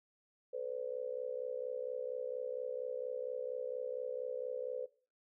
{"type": "tone with amplitude modulation", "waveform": "sine", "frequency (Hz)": 505, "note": "B4", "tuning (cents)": 39, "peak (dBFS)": -33, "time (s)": [0.53, 4.86], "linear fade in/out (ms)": 10, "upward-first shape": "sine", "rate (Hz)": 64.3, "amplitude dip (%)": 95, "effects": ["noise-tail reverb RT60 0.4 s tail -19 dB re dry"]}